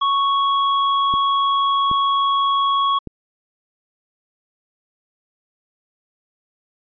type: tone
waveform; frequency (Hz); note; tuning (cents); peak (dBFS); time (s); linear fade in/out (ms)
square; 1108.7; C#6; 0; -16; 0.01-2.99; 10
type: clicks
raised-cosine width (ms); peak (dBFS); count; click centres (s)
3; -17; 3; 1.139 / 1.914 / 3.073
effects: resampled to 11025 Hz